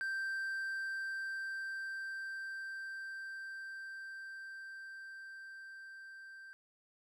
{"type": "tone with level ramp", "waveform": "triangle", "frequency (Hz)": 1568, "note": "G6", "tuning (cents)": 0, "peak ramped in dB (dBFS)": [-33, -48], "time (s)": [0.01, 6.53], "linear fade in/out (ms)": 0, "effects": []}